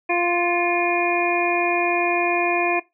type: harmonic tone with a mistuned harmonic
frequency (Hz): 348.5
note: F4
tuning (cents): -4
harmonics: 1 / 2 / 3 / 5 / 6 / 7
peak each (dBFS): -23 / -23 / -28 / -31 / -31 / -22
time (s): 0.09-2.8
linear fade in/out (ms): 10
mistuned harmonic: 6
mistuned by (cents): +36
effects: noise-tail reverb RT60 0.2 s tail -19 dB re dry